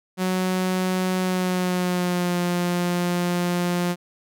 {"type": "tone with pitch glide", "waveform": "sawtooth", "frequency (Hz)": [185, 176.24], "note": ["F#3", "F3"], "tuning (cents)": [0, 16], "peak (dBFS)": -17, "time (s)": [0.17, 3.96], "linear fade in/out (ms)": 50, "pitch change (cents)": -84, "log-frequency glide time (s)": [1.2, 2.38], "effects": []}